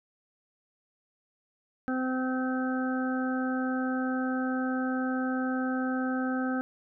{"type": "harmonic tone", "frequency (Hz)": 257.8, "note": "C4", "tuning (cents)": -26, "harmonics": [1, 2, 3, 5, 6], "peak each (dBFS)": [-28, -37, -38, -39, -37], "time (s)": [1.88, 6.61], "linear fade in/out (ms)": 0, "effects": []}